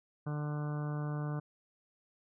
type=harmonic tone; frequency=148.7 Hz; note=D3; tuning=22 cents sharp; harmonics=1 / 2 / 3 / 4 / 5 / 6 / 7 / 8 / 9 / 10; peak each=-34 / -44 / -48 / -49 / -51 / -55 / -52 / -51 / -58 / -53 dBFS; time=0.26-1.4 s; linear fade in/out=10 ms; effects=none